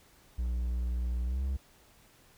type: tone with pitch glide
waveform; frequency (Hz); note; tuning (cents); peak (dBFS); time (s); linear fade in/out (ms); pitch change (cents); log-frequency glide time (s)
triangle; 60.5 to 66.74; B1 to C2; -35 to +35; -27; 0.38-1.57; 10; +170; 1.24-1.42
effects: pink hiss -61 dBFS RMS until 2.37 s